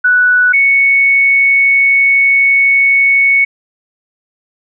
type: tone pair in turn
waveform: sine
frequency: 1480 / 2217 Hz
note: F#6 / C#7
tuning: 0 / 0 cents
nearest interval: perfect fifth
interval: 700 cents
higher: second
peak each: -6 dBFS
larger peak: neither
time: 0.04-0.53 / 0.53-3.45 s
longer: second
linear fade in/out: 10 ms
effects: none